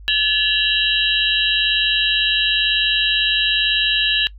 sine tone cluster, 1719 / 2739 / 2921 / 3181 / 3882 Hz, A6 / F7 / F#7 / G7 / B7, -41 / -34 / -23 / +25 / -31 cents, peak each -21 dBFS, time 0.08-4.27 s, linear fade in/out 0 ms, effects noise-tail reverb RT60 0.1 s tail -21 dB re dry + added 50 Hz sine -36 dBFS peak until 4.38 s

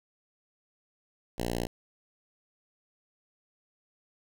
5% pulse tone with notch filter, 59 Hz, A#1, 22 cents sharp, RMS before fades -32 dBFS, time 1.38-1.67 s, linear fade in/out 5 ms, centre 1400 Hz, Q 1.2, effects none

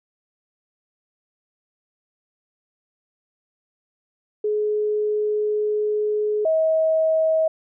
sine tone pair in turn, 422.4 / 638.4 Hz, G#4 / D#5, +29 / +44 cents, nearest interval perfect fifth, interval 715 cents, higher second, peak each -19 / -16 dBFS, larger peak second, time 4.44-6.45 / 6.45-7.48 s, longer first, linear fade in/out 5 ms, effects none

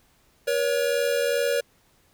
square tone pair together, 479.7 / 562.1 Hz, A#4 / C#5, +50 / +24 cents, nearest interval minor third, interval 274 cents, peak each -25 dBFS, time 0.47-1.61 s, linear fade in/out 10 ms, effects pink hiss -62 dBFS RMS until 2.13 s

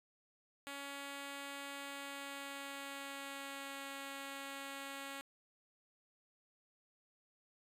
5% pulse tone with pitch glide, 280 to 275.8 Hz, C#4 to C#4, +18 to -9 cents, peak -33 dBFS, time 0.67-5.21 s, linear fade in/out 0 ms, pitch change -27 cents, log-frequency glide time 1.74-3.87 s, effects resampled to 32000 Hz

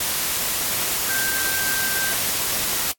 sine tone in noise, 1568 Hz, G6, in tune, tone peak -26 dBFS, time 1.09-2.13 s, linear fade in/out 5 ms, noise white, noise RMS -23 dBFS, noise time 0-2.92 s, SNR -6 dB, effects noise-tail reverb RT60 0.1 s tail -21 dB re dry + AAC 64 kbps

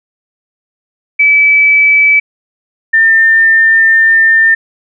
sine tone pair in turn, 2300 / 1801.4 Hz, D7 / A6, -37 / +40 cents, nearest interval major third, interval 423 cents, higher first, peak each -4 dBFS, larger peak neither, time 1.19-2.2 / 2.93-4.55 s, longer second, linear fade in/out 10 ms, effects none

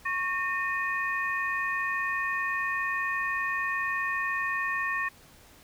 sine tone cluster, 1102 / 1827 / 2487 Hz, C#6 / A#6 / D#7, -11 / -35 / -1 cents, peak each -32 / -29 / -35 dBFS, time 0.05-5.09 s, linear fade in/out 10 ms, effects pink hiss -55 dBFS RMS until 5.63 s

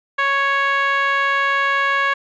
10% pulse tone with band-pass filter, 554.4 Hz, C#5, in tune, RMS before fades -18 dBFS, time 0.18-2.14 s, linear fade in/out 10 ms, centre 1400 Hz, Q 1.8, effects resampled to 16000 Hz

